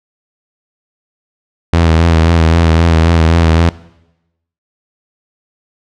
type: tone with vibrato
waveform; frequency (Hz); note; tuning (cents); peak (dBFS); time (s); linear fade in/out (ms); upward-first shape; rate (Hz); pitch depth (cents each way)
sawtooth; 82.41; E2; 0; -3; 1.73-3.69; 0; sine; 3.8; 43
effects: noise-tail reverb RT60 0.9 s tail -20 dB re dry + low-pass 5000 Hz 12 dB/octave